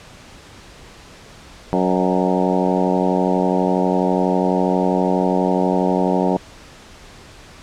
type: harmonic tone with a mistuned harmonic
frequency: 92.2 Hz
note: F#2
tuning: 6 cents flat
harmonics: 2 / 3 / 4 / 5 / 6 / 7 / 8 / 9 / 10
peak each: -20 / -22 / -23 / -24 / -25 / -25 / -26 / -27 / -27 dBFS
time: 1.73-6.37 s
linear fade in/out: 0 ms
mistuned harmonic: 7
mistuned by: -32 cents
effects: pink hiss -42 dBFS RMS until 7.62 s + low-pass 7000 Hz 12 dB/octave